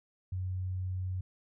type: tone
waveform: sine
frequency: 92.5 Hz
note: F#2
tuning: in tune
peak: -32 dBFS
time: 0.32-1.21 s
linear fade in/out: 5 ms
effects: none